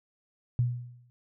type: tone with exponential decay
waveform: sine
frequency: 121.8 Hz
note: B2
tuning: 24 cents flat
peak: -20 dBFS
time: 0.59-1.1 s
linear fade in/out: 0 ms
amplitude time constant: 110 ms
effects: none